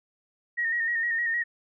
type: tone with vibrato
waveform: sine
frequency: 1864.7 Hz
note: A#6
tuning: in tune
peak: -24 dBFS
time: 0.57-1.44 s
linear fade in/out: 20 ms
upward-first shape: square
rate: 6.5 Hz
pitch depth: 34 cents each way
effects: none